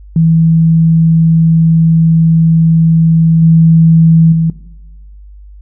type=tone with level steps; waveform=sine; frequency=163 Hz; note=E3; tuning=19 cents flat; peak=-5 / -3 / -8 dBFS; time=0.16-4.5 s; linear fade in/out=2 ms; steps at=3.42 / 4.32 s; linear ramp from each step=5 ms; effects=noise-tail reverb RT60 1.0 s tail -17 dB re dry + added 50 Hz sine -31 dBFS peak until 5.61 s